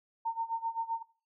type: tone with tremolo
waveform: sine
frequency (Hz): 912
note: A#5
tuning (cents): -38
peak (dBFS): -28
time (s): 0.25-1.03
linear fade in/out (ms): 10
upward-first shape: sine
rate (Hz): 7.7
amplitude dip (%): 85
effects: noise-tail reverb RT60 0.4 s tail -20 dB re dry

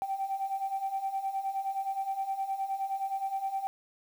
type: beating tone pair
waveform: sine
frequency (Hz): 772 / 781.6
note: G5 / G5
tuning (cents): -27 / -5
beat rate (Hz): 9.6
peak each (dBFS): -35 / -31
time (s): 0.02-3.67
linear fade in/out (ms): 0
effects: tanh soft clip ceiling -24 dBFS + 9-bit

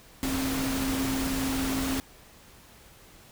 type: tone in noise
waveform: sine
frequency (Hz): 266.6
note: C4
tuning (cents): +33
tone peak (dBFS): -28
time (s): 0.23-2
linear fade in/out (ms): 0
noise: pink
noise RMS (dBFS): -32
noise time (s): 0.23-2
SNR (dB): +1
effects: pink hiss -53 dBFS RMS until 3.31 s

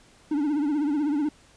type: tone with vibrato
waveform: triangle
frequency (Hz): 294.2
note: D4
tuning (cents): +3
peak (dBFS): -20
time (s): 0.31-1.29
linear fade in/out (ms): 5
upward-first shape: triangle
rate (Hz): 16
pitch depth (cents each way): 120
effects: pink hiss -56 dBFS RMS until 1.56 s + resampled to 22050 Hz

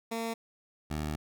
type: tone pair in turn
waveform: 15% pulse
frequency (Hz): 228 / 76.09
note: A#3 / D#2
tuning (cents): -38 / -38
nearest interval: octave + perfect fifth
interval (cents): 1900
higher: first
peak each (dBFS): -26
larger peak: neither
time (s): 0.11-0.34 / 0.9-1.16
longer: second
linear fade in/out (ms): 10
effects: none

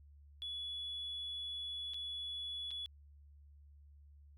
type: tone with dropouts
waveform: sine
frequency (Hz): 3406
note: G#7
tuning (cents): +43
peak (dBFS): -39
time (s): 0.42-2.86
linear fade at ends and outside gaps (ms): 0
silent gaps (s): 1.936-1.943 / 2.707-2.713
effects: tanh soft clip ceiling -36 dBFS + added 72 Hz sine -57 dBFS peak until 4.37 s

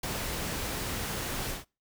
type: noise with ADSR envelope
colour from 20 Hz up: pink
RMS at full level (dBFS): -32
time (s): 0.03-1.65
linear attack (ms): 6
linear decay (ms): 5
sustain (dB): -2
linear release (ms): 150
effects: noise-tail reverb RT60 0.3 s tail -25 dB re dry

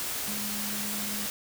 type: tone in noise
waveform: sine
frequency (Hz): 207.7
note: G#3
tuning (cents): 0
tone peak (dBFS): -37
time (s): 0.28-1.26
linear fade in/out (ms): 0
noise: white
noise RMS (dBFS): -33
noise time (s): 0-1.3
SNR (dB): -7
effects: none

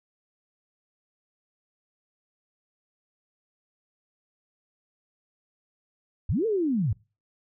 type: linear two-way sweep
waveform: sine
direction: up then down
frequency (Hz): 52.5 to 466.2 to 87.3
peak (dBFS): -22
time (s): 6.29-6.93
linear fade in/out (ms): 5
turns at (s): 6.46
effects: noise-tail reverb RT60 0.3 s tail -22 dB re dry

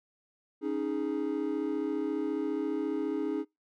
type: chord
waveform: triangle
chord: C# suspended second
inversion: none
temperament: just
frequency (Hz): 277.2 / 311.8 / 415.8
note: C#4 / D#4 / G#4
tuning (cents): 0 / +4 / +2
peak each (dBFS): -32 / -30 / -32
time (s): 0.61-3.45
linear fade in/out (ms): 50
effects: noise-tail reverb RT60 0.2 s tail -25 dB re dry + tanh soft clip ceiling -19 dBFS

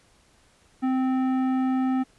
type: tone with tanh clipping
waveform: sine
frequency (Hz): 260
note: C4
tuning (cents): -11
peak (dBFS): -23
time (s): 0.82-2.04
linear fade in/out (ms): 20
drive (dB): 13
effects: pink hiss -60 dBFS RMS until 2.18 s + resampled to 24000 Hz

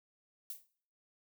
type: noise with exponential decay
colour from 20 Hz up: violet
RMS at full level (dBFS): -39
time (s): 0.5-0.67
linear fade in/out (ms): 1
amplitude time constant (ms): 36
effects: noise-tail reverb RT60 0.5 s tail -18 dB re dry

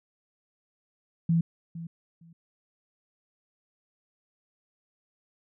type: tone with echo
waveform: sine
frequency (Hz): 166.5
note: E3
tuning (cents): +18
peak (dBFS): -20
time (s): 1.29-1.41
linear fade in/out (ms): 5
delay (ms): 460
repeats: 2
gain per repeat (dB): -15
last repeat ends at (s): 2.33
effects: none

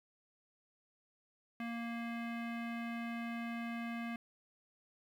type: tone with low-pass filter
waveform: square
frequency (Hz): 233.1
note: A#3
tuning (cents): 0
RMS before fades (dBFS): -41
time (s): 1.6-4.16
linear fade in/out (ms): 2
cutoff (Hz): 2300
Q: 2.9
effects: 11-bit

